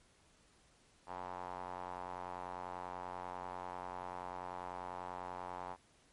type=tone with band-pass filter; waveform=square; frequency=45.11 Hz; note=F#1; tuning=43 cents flat; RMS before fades=-45 dBFS; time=1.06-5.77 s; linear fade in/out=50 ms; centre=900 Hz; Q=3.6; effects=pink hiss -68 dBFS RMS until 6.12 s + MP3 48 kbps